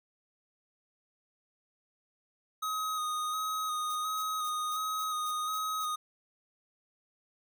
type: tone with vibrato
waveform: square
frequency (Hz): 1253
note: D#6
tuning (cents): +12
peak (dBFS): -32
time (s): 2.62-5.96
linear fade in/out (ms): 10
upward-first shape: square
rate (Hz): 1.4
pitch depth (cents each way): 19
type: noise bursts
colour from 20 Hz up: violet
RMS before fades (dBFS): -46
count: 8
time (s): 3.9-5.856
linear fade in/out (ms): 2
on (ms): 52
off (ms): 220
effects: none